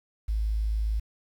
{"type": "tone with quantisation", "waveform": "sine", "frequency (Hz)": 53.6, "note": "A1", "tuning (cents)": -45, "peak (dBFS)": -24, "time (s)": [0.28, 1], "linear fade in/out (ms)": 10, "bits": 9, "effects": []}